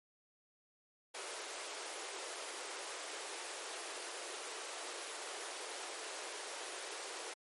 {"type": "high-pass noise", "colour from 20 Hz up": "pink", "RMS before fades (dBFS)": -45, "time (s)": [1.14, 7.34], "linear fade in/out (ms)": 10, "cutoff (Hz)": 360, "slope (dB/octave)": 48, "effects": ["MP3 48 kbps"]}